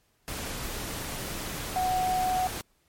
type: tone in noise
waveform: sine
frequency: 740 Hz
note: F#5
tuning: in tune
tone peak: -24 dBFS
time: 1.76-2.47 s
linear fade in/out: 0 ms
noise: pink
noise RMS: -35 dBFS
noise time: 0.28-2.61 s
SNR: +8 dB
effects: pink hiss -69 dBFS RMS until 2.88 s + MP3 64 kbps